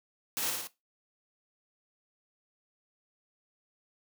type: noise with echo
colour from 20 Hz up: white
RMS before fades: -33 dBFS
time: 0.37-0.5 s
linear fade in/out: 0 ms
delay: 57 ms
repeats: 3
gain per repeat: -3 dB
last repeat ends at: 0.671 s
effects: noise-tail reverb RT60 0.2 s tail -17 dB re dry + high-pass 150 Hz 12 dB/octave